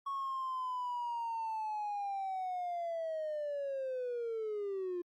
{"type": "linear sweep", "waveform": "triangle", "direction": "down", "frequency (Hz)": [1108.7, 347.3], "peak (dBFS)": -32, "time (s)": [0.06, 5.02], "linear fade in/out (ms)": 10, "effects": ["tanh soft clip ceiling -31 dBFS", "Opus 48 kbps"]}